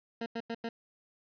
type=tone bursts; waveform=20% pulse; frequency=230.4 Hz; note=A#3; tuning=20 cents flat; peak=-29 dBFS; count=4; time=0.21-0.69 s; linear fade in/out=5 ms; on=51 ms; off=92 ms; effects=resampled to 11025 Hz + 11-bit